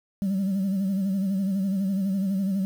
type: tone with vibrato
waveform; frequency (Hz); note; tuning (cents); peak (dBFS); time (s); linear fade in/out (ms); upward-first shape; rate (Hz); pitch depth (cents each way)
sine; 193.6; G3; -21; -20; 0.22-2.65; 0; sine; 12; 65
effects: tanh soft clip ceiling -21 dBFS + 8-bit